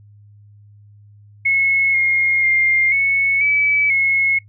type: tone with pitch steps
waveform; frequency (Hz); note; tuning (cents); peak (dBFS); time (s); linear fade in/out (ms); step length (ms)
sine; 2184 / 2140 / 2113 / 2206 / 2294 / 2176; C#7 / C7 / C7 / C#7 / D7 / C#7; -26 / +38 / +16 / -9 / -41 / -33; -13; 1.45-4.39; 10; 490
effects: noise-tail reverb RT60 0.1 s tail -19 dB re dry + added 103 Hz sine -43 dBFS peak until 4.48 s